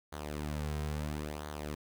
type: tone with flanger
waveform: sawtooth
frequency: 75 Hz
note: D2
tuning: 37 cents sharp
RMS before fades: -38 dBFS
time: 0.12-1.75 s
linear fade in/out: 10 ms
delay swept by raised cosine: 0.38 to 3.48 ms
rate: 0.74 Hz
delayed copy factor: -0.65
effects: 10-bit